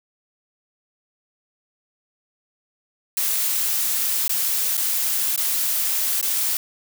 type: noise with dropouts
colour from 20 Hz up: blue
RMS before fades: -22 dBFS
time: 3.17-6.57 s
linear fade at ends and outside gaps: 2 ms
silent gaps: 4.28-4.294 / 4.77-4.776 / 5.362-5.376 / 6.213-6.227 s
effects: none